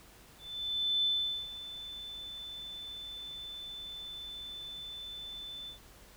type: tone with ADSR envelope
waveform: sine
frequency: 3520 Hz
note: A7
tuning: in tune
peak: -26 dBFS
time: 0.38-5.79 s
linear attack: 660 ms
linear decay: 430 ms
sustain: -15 dB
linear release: 110 ms
effects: added 50 Hz sine -60 dBFS peak until 6.16 s + pink hiss -57 dBFS RMS until 6.16 s